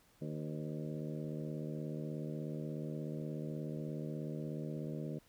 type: harmonic tone with a mistuned harmonic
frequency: 76.6 Hz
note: D#2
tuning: 27 cents flat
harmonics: 2 / 3 / 4 / 5 / 6 / 7 / 8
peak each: -41 / -45 / -47 / -49 / -51 / -52 / -53 dBFS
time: 0.21-5.19 s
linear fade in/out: 10 ms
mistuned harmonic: 6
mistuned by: +51 cents
effects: pink hiss -68 dBFS RMS until 5.28 s